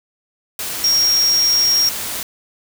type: tone in noise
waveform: sine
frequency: 5588 Hz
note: F8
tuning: in tune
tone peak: -12 dBFS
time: 0.84-1.89 s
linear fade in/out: 2 ms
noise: white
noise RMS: -25 dBFS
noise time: 0.59-2.23 s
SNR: +10 dB
effects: none